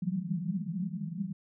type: band-pass noise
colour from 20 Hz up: pink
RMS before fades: -34 dBFS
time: 0.02-1.33 s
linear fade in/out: 5 ms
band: 160 to 200 Hz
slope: 96 dB/octave
effects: none